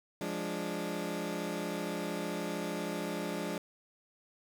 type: chord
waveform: 20% pulse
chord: D diminished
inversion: first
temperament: equal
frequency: 174.61 / 207.7 / 293.7 Hz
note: F3 / Ab3 / D4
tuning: 0 / 0 / 0 cents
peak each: -34 / -34 / -34 dBFS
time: 0.21-3.58 s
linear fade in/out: 2 ms
effects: none